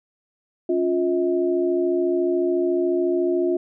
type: tone cluster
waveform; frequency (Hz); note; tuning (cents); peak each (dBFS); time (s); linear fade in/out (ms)
sine; 278.8 / 352.8 / 640; C#4 / F4 / D#5; +10 / +18 / +49; -27 / -19 / -28; 0.69-3.57; 5
effects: none